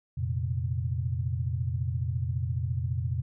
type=chord; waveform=sine; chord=F suspended fourth; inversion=none; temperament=just; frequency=87.31 / 116.41 / 130.96 Hz; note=F2 / Bb2 / C3; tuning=0 / -2 / +2 cents; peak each=-31 / -31 / -32 dBFS; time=0.17-3.22 s; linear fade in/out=10 ms; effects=none